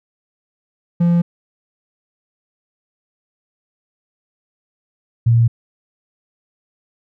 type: tone pair in turn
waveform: triangle / sine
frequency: 172 / 116.53 Hz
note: F3 / A#2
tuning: -26 / 0 cents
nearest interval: perfect fifth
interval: 674 cents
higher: first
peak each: -9 dBFS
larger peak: neither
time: 1-1.22 / 5.26-5.48 s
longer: neither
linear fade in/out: 10 ms
effects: none